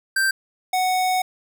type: tone pair in turn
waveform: square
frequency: 1568 / 740.4 Hz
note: G6 / F#5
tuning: 0 / +1 cents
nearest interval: octave + minor second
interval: 1299 cents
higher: first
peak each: -18 / -19 dBFS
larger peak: first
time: 0.16-0.31 / 0.73-1.22 s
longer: second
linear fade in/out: 5 ms
effects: none